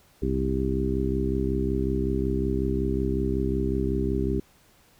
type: harmonic tone with a mistuned harmonic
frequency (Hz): 65.41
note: C2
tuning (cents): 0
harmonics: 1 / 2 / 3 / 4 / 5 / 6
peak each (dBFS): -28 / -32 / -31 / -31 / -31 / -29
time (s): 0.22-4.4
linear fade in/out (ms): 5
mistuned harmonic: 1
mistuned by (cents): -68
effects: pink hiss -59 dBFS RMS until 4.99 s